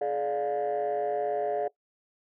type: chord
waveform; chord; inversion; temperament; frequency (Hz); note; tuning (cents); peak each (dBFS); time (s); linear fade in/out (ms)
sine; D diminished; second; just; 422.9 / 587.3 / 704.8; Ab4 / D5 / F5; +31 / 0 / +16; -29; 0.01-1.68; 5
effects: noise-tail reverb RT60 0.1 s tail -20 dB re dry + tanh soft clip ceiling -22 dBFS